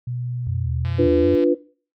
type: tone with pitch glide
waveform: sine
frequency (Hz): 122.8 to 124.01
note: B2 to B2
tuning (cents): -9 to +8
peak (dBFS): -24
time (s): 0.07-1.07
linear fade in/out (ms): 5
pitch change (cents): +17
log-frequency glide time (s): 0.61-0.88
type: tone with vibrato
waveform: sine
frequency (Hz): 84.9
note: F2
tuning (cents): -48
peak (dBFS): -23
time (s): 0.47-1.35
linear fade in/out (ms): 0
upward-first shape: square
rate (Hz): 2.6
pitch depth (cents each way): 100
type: click train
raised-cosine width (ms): 0.3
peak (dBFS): -23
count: 101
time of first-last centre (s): 0.85-1.438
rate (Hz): 170
type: chord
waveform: sine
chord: B diminished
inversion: first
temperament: equal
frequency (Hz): 293.7 / 349.2 / 493.9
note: D4 / F4 / B4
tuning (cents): 0 / 0 / 0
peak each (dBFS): -18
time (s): 0.98-1.55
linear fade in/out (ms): 20
effects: noise-tail reverb RT60 0.4 s tail -19 dB re dry